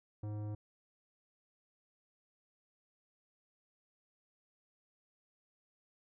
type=tone with tanh clipping; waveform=sine; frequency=105.3 Hz; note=G#2; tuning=24 cents sharp; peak=-40 dBFS; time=0.23-0.55 s; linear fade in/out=5 ms; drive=15 dB; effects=none